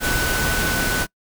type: tone in noise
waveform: sine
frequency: 1497 Hz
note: F#6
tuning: 20 cents sharp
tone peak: -23 dBFS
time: 0-1.07 s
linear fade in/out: 50 ms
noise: pink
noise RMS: -22 dBFS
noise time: 0-1.07 s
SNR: -4 dB
effects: noise-tail reverb RT60 0.1 s tail -25 dB re dry